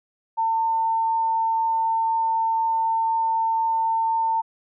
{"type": "tone", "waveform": "sine", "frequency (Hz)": 901, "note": "A5", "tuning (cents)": 41, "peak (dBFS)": -19, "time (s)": [0.37, 4.42], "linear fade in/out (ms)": 20, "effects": []}